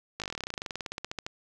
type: slowing click train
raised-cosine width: 0.2 ms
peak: -17 dBFS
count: 27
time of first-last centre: 0.2-1.265 s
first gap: 18 ms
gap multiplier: 1.06
effects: none